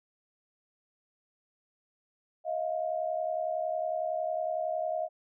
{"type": "tone pair together", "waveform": "sine", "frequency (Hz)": [634, 704.9], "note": ["D#5", "F5"], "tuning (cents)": [32, 16], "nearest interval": "major second", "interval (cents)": 184, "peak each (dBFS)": [-31, -33], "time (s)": [2.44, 5.09], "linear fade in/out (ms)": 50, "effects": []}